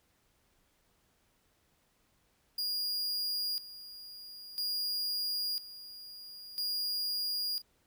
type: tone with tremolo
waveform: 45% pulse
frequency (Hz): 4848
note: D#8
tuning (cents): -46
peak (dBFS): -31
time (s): 2.58-7.62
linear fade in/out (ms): 5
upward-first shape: square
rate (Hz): 0.5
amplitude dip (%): 80
effects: pink hiss -72 dBFS RMS until 7.86 s